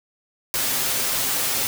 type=noise with comb filter; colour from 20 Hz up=white; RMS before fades=-23 dBFS; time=0.54-1.67 s; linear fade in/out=0 ms; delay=7.6 ms; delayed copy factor=+0.75; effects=none